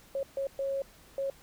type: tone bursts at uneven times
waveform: sine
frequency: 547 Hz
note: C#5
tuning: 23 cents flat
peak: -29 dBFS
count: 4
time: 0.15-0.23 / 0.37-0.47 / 0.59-0.82 / 1.18-1.3 s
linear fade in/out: 2 ms
effects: pink hiss -57 dBFS RMS until 1.42 s